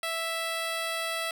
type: tone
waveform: 10% pulse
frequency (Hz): 659.3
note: E5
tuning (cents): 0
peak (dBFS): -21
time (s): 0.03-1.31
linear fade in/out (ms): 2
effects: none